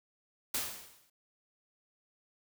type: noise with exponential decay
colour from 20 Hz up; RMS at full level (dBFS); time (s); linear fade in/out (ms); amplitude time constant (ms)
white; -31; 0.54-1.1; 5; 120
effects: none